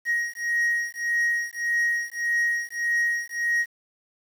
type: beating tone pair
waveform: triangle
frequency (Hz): 1883 / 1884.7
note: A#6 / A#6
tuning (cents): +17 / +19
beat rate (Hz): 1.7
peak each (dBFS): -24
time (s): 0.05-3.66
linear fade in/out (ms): 50
effects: 8-bit